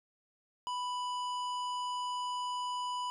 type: harmonic tone with a mistuned harmonic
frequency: 990 Hz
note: B5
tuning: 4 cents sharp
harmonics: 1 / 3 / 5 / 7 / 9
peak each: -34 / -43 / -52 / -54 / -58 dBFS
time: 0.67-3.1 s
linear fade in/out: 0 ms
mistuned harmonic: 9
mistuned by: +41 cents
effects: none